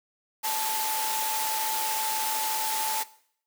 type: tone in noise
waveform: sine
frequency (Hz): 875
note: A5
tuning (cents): -10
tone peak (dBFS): -30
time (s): 0.43-3.04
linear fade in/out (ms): 20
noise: white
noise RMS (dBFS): -30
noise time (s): 0.43-3.04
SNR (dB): -3
effects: noise-tail reverb RT60 0.6 s tail -18 dB re dry + high-pass 400 Hz 12 dB/octave